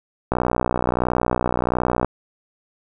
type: click train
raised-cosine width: 1 ms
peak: -5 dBFS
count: 107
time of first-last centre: 0.32-2.046 s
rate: 61.4 Hz
effects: none